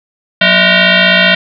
sine tone with frequency modulation, 659.3 Hz, E5, in tune, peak -5 dBFS, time 0.41-1.35 s, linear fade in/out 5 ms, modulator 421 Hz, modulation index 7.2, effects none

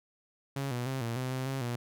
sawtooth tone with pitch steps, 137.9 / 122.3 / 132.8 / 116.4 / 128.4 / 130.1 / 134.6 / 120.5 Hz, C#3 / B2 / C3 / A#2 / C3 / C3 / C3 / B2, -9 / -16 / +26 / -2 / -32 / -9 / +49 / -42 cents, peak -28 dBFS, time 0.56-1.76 s, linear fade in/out 5 ms, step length 150 ms, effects none

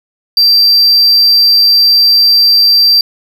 triangle tone, 4699 Hz, D8, in tune, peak -3 dBFS, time 0.37-3.01 s, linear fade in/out 2 ms, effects none

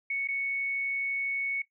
sine tone with dropouts, 2217 Hz, C#7, in tune, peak -28 dBFS, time 0.1-1.62 s, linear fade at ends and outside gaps 5 ms, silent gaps 0.275-0.285 s, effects noise-tail reverb RT60 0.1 s tail -17 dB re dry

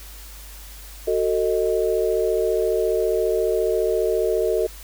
sine chord, D# diminished, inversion first, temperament just, 373.4 / 448 / 622.3 Hz, F#4 / A4 / D#5, +16 / +31 / 0 cents, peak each -23 / -21 / -24 dBFS, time 1.07-4.67 s, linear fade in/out 10 ms, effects added 50 Hz sine -39 dBFS peak until 4.83 s + white hiss -43 dBFS RMS until 4.83 s

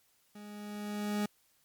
40% pulse tone with level ramp, 207.7 Hz, G#3, in tune, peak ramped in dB -46 to -28 dBFS, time 0.35-1.26 s, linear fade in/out 5 ms, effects white hiss -70 dBFS RMS until 1.64 s + MP3 96 kbps

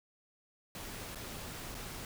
pink noise with dropouts, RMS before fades -44 dBFS, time 0.75-2.05 s, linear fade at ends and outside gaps 1 ms, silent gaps 1.148-1.156 / 1.745-1.75 s, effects none

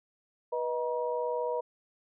sine tone cluster, 488.2 / 626 / 954 Hz, B4 / D#5 / A#5, -20 / +10 / +40 cents, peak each -31 / -35 / -35 dBFS, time 0.52-1.61 s, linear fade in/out 10 ms, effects none

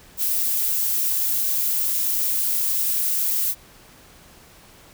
violet noise, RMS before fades -22 dBFS, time 0.17-3.55 s, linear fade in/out 50 ms, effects pink hiss -49 dBFS RMS until 4.93 s

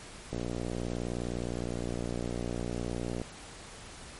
click train, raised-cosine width 2 ms, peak -21 dBFS, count 173, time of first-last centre 0.33-3.216 s, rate 59.6 Hz, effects pink hiss -47 dBFS RMS until 4.19 s + MP3 48 kbps

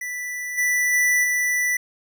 square tone with level steps, 1975.5 Hz, B6, in tune, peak -28 / -19 / -17 / -20 dBFS, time 0.01-1.77 s, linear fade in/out 5 ms, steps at 0.57 / 0.92 / 1.23 s, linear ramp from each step 20 ms, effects none

